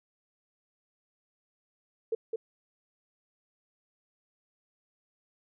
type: tone with echo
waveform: sine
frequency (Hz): 450.4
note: A4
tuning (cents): +40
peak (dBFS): -26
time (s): 2.12-2.15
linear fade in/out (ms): 5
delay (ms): 210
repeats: 1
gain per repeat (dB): -3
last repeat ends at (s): 2.36
effects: none